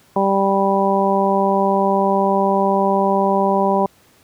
harmonic tone, 196 Hz, G3, in tune, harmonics 1 / 2 / 3 / 4 / 5, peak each -20 / -20 / -20 / -20 / -20 dBFS, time 0.16-3.86 s, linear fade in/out 2 ms, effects pink hiss -53 dBFS RMS until 4.23 s + high-pass 80 Hz 12 dB/octave

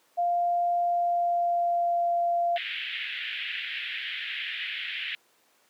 sine tone with pitch glide, 698 to 691.2 Hz, F5 to F5, -1 to -18 cents, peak -22 dBFS, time 0.17-2.58 s, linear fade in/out 20 ms, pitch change -17 cents, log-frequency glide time 0.79-2.07 s
white band-pass noise, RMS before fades -34 dBFS, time 2.56-5.15 s, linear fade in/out 0 ms, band 1700 to 3300 Hz, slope 48 dB/octave
effects pink hiss -64 dBFS RMS until 5.69 s + high-pass 400 Hz 12 dB/octave

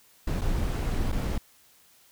brown noise with dropouts, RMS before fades -27 dBFS, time 0.27-1.38 s, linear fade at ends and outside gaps 5 ms, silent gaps 0.412-0.416 / 1.119-1.125 s, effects white hiss -59 dBFS RMS until 2.11 s

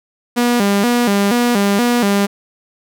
sawtooth tone with vibrato, 220 Hz, A3, in tune, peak -8 dBFS, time 0.36-2.27 s, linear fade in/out 20 ms, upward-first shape square, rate 2.1 Hz, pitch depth 160 cents each way, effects none

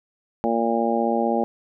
harmonic tone, 115.8 Hz, A#2, 11 cents flat, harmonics 2 / 3 / 4 / 5 / 6 / 7, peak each -24 / -27 / -27 / -26 / -29 / -25 dBFS, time 0.44-1.44 s, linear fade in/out 0 ms, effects none

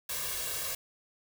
white noise with comb filter, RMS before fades -35 dBFS, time 0.09-0.75 s, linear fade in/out 5 ms, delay 1.8 ms, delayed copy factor +0.8, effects none

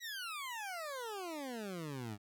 20% pulse exponential sweep, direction down, 1975.5 to 99 Hz, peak -36 dBFS, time 0-2.18 s, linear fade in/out 50 ms, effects none

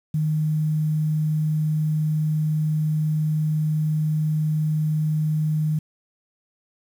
sine tone with quantisation, 154.3 Hz, D#3, 14 cents flat, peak -19 dBFS, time 0.14-5.79 s, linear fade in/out 5 ms, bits 8, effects none

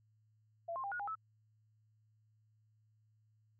sine tone with pitch steps, 676 / 1060 / 798 / 1446 / 811 / 1304 Hz, E5 / C6 / G5 / F#6 / G#5 / E6, +43 / +22 / +31 / -40 / -41 / -19 cents, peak -38 dBFS, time 0.68-1.154 s, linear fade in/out 10 ms, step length 79 ms, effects added 108 Hz sine -69 dBFS peak until 3.59 s

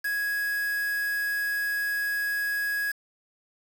triangle tone with quantisation, 1662 Hz, G#6, 1 cent sharp, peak -24 dBFS, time 0.04-2.92 s, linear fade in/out 10 ms, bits 6, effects none

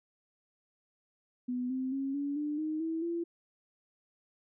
sine tone with pitch steps, 248.6 / 259.9 / 271.7 / 284.1 / 297 / 310.5 / 324.6 / 339.4 Hz, B3 / C4 / C#4 / C#4 / D4 / D#4 / E4 / F4, +12 / -11 / -35 / +43 / +20 / -3 / -27 / -49 cents, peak -31 dBFS, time 1.48-3.24 s, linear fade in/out 10 ms, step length 220 ms, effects none

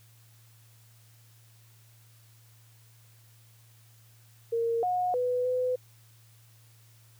sine tone with pitch steps, 462.3 / 725 / 496.7 / 504 Hz, A#4 / F#5 / B4 / B4, -14 / -35 / +10 / +35 cents, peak -25 dBFS, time 4.52-5.76 s, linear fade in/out 10 ms, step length 310 ms, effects added 113 Hz sine -56 dBFS peak until 7.19 s + white hiss -62 dBFS RMS until 7.19 s

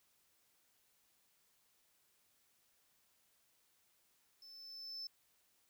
triangle tone with level ramp, 5274 Hz, E8, in tune, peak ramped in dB -54 to -40 dBFS, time 4.42-5.07 s, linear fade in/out 2 ms, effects tanh soft clip ceiling -38 dBFS + white hiss -75 dBFS RMS until 5.69 s

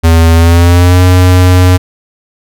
square tone with pitch glide, 82.41 to 90.91 Hz, E2 to F#2, 0 to -30 cents, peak -3 dBFS, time 0.03-1.78 s, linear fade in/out 20 ms, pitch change +170 cents, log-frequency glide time 0.33-1.01 s, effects none

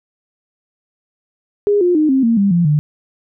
sine tone with pitch steps, 410 / 354.9 / 307.2 / 265.9 / 230.1 / 199.16 / 172.38 / 149.2 Hz, G#4 / F4 / D#4 / C4 / A#3 / G3 / F3 / D3, -22 / +28 / -22 / +28 / -22 / +28 / -22 / +28 cents, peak -10 dBFS, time 1.67-2.79 s, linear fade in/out 0 ms, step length 140 ms, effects none

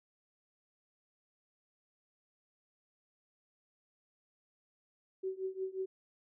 sine tone with tremolo, 379.2 Hz, F#4, 43 cents sharp, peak -32 dBFS, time 5.23-5.86 s, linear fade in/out 10 ms, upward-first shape triangle, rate 5.6 Hz, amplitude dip 95%, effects none

